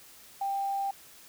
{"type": "tone with quantisation", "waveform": "sine", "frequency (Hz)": 790, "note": "G5", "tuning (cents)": 13, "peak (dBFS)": -28, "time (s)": [0.41, 0.91], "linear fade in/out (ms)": 5, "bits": 9, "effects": ["white hiss -53 dBFS RMS until 1.28 s"]}